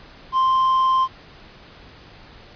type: tone with quantisation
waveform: triangle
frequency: 1046.5 Hz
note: C6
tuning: in tune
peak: -13 dBFS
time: 0.32-1.08 s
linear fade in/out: 50 ms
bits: 7
effects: pink hiss -45 dBFS RMS until 2.55 s + resampled to 11025 Hz